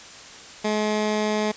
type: tone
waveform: 15% pulse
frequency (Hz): 212.8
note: G#3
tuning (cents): +42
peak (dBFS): -15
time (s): 0.64-1.52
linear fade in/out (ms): 10
effects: white hiss -42 dBFS RMS until 1.56 s + resampled to 16000 Hz

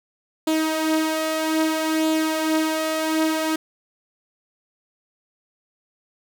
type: tone with flanger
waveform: sawtooth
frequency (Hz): 316.1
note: D#4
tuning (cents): +27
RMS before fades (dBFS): -22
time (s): 0.47-3.56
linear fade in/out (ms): 5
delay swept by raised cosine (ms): 0.26 to 4.86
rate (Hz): 0.62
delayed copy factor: +0.5
effects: none

